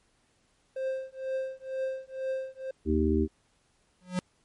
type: tone with tremolo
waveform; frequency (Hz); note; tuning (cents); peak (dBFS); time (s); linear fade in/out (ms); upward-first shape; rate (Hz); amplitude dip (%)
triangle; 527; C5; +12; -25; 0.76-2.71; 5; triangle; 2.1; 100
type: harmonic tone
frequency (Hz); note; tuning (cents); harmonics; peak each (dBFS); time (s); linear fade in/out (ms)
77.78; D#2; 0; 1 / 3 / 4 / 5; -28 / -28 / -28 / -28; 2.85-3.28; 50
type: tone with exponential growth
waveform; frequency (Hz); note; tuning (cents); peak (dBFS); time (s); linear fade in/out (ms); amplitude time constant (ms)
square; 181.8; F#3; -30; -24; 4.01-4.19; 0; 38
effects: pink hiss -69 dBFS RMS until 4.44 s + MP3 48 kbps